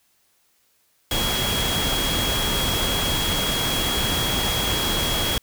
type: tone in noise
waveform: sine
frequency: 3302 Hz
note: G#7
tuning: 11 cents flat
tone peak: -25 dBFS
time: 1.11-5.38 s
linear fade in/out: 2 ms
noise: pink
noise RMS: -24 dBFS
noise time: 1.11-5.38 s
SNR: -4 dB
effects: white hiss -64 dBFS RMS until 5.42 s